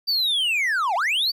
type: linear two-way sweep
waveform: triangle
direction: down then up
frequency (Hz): 4699 to 659.3 to 4699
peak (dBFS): -18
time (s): 0.07-1.32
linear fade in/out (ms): 20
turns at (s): 0.95
effects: none